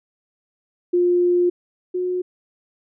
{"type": "tone pair in turn", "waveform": "sine", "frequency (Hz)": [353.7, 362.6], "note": ["F4", "F#4"], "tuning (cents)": [22, -35], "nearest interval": "unison", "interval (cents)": 43, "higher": "second", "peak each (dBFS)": [-14, -20], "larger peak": "first", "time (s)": [[0.93, 1.5], [1.94, 2.22]], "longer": "first", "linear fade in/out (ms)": 10, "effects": []}